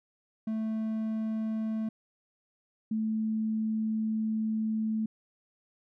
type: tone pair in turn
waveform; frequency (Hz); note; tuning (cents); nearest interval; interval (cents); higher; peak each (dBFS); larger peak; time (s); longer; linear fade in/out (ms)
triangle / sine; 220 / 219; A3 / A3; 0 / -8; unison; 8; first; -27; neither; 0.47-1.89 / 2.91-5.06; second; 5
effects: none